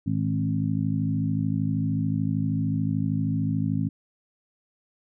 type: harmonic tone with a mistuned harmonic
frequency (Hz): 53.3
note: G#1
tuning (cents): +46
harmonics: 2 / 3 / 4 / 5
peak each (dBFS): -28 / -27 / -29 / -29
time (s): 0.06-3.89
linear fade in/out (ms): 10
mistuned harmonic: 2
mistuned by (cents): +22
effects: none